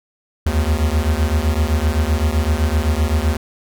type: beating tone pair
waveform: square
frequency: 73.42 / 81.22 Hz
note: D2 / E2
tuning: 0 / -25 cents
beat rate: 7.8 Hz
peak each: -18 / -19 dBFS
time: 0.46-3.37 s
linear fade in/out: 5 ms
effects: none